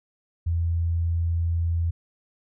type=tone; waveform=sine; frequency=84.1 Hz; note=E2; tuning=35 cents sharp; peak=-21 dBFS; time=0.46-1.91 s; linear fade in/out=10 ms; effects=none